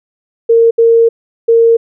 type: tone bursts at uneven times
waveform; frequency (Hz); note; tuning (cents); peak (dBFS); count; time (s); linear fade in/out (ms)
sine; 460; A#4; -23; -4; 3; 0.49-0.71 / 0.78-1.09 / 1.48-1.77; 10
effects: none